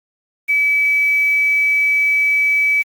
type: tone with quantisation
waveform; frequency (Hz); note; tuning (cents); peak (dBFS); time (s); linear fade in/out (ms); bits
sine; 2292; D7; -43; -12; 0.48-2.83; 20; 6
effects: Opus 32 kbps